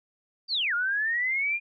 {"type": "linear two-way sweep", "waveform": "sine", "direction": "down then up", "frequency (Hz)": [4770, 1390, 2436], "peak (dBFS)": -24, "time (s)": [0.48, 1.6], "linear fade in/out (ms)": 50, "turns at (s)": 0.74, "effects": []}